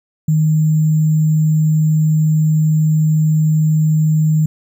sine tone with sample-and-hold, 155.56 Hz, D#3, in tune, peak -10 dBFS, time 0.28-4.46 s, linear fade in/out 5 ms, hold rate 7350 Hz, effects none

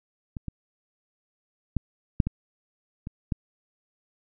clicks, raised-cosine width 5 ms, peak -22 / -20 / -12 / -6 / -14 / -22 / -13 dBFS, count 7, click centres 0.368 / 0.483 / 1.767 / 2.202 / 2.27 / 3.071 / 3.322 s, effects none

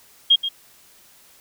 sine tone with echo, 3239 Hz, G#7, 44 cents flat, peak -10 dBFS, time 0.3-0.36 s, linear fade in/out 10 ms, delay 130 ms, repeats 1, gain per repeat -11 dB, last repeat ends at 0.49 s, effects white hiss -52 dBFS RMS until 1.4 s

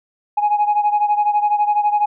sine beating tone pair, 830.6 / 842.6 Hz, G#5 / G#5, 0 / +25 cents, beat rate 12 Hz, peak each -14 / -18 dBFS, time 0.37-2.06 s, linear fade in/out 10 ms, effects tanh soft clip ceiling -9 dBFS

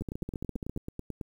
two click trains, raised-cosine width 3 ms, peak -23 / -22 dBFS, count 12 / 12, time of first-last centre 0.01-1.212 / 0.02-0.763 s, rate 9.15 / 14.8 Hz, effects 9-bit

